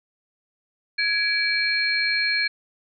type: tone cluster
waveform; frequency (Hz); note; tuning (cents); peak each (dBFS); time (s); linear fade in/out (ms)
sine; 1667 / 2320 / 4241; G#6 / D7 / C8; +6 / -22 / +23; -25 / -23 / -25; 0.98-2.48; 10
effects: none